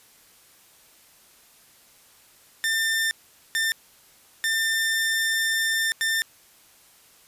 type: tone bursts at uneven times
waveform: sawtooth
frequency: 1795 Hz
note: A6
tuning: 34 cents sharp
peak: -18 dBFS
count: 4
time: 2.64-3.11 / 3.55-3.72 / 4.44-5.92 / 6.01-6.22 s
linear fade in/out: 0 ms
effects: white hiss -55 dBFS RMS until 7.27 s + resampled to 32000 Hz